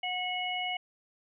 harmonic tone, 730 Hz, F#5, 24 cents flat, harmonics 1 / 3 / 4, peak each -35 / -35 / -35 dBFS, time 0.03-0.77 s, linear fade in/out 5 ms, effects none

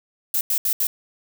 violet noise bursts at uneven times, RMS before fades -21 dBFS, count 4, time 0.34-0.41 / 0.5-0.58 / 0.65-0.73 / 0.8-0.87 s, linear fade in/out 2 ms, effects none

